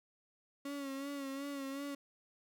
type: tone with vibrato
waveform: 35% pulse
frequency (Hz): 277.2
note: C#4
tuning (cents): 0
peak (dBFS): -38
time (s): 0.65-1.95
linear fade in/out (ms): 5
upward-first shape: sine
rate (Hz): 2.7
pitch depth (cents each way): 47
effects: none